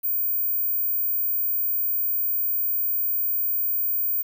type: tone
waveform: sine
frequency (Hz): 15260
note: A#9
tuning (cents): +39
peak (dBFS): -21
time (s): 0.03-4.23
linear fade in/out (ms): 20
effects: 9-bit